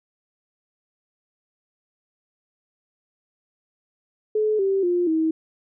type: tone with pitch steps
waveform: sine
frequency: 428.9 / 388.8 / 352.4 / 319.5 Hz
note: A4 / G4 / F4 / D#4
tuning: -44 / -14 / +16 / +46 cents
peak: -18 dBFS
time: 4.35-5.31 s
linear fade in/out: 5 ms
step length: 240 ms
effects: none